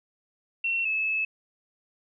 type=tone pair in turn; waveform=sine; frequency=2716 / 2602 Hz; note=F7 / E7; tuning=-49 / -23 cents; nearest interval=minor second; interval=74 cents; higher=first; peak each=-24 dBFS; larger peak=neither; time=0.64-0.85 / 0.85-1.25 s; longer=second; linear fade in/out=5 ms; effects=none